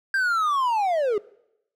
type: linear sweep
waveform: triangle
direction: down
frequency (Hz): 1600 to 393.2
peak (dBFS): -18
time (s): 0.14-1.18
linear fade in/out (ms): 2
effects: noise-tail reverb RT60 0.8 s tail -22 dB re dry